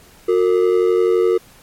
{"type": "ring-modulated tone", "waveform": "triangle", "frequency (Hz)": 410, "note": "G#4", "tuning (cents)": -22, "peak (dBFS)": -7, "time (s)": [0.28, 1.38], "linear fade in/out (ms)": 10, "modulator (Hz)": 45.9, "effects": ["pink hiss -47 dBFS RMS until 1.62 s", "MP3 64 kbps"]}